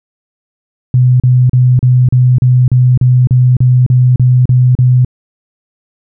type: tone bursts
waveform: sine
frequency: 125.9 Hz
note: B2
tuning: 34 cents sharp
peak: -4 dBFS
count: 14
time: 0.94-5.048 s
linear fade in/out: 2 ms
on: 260 ms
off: 36 ms
effects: none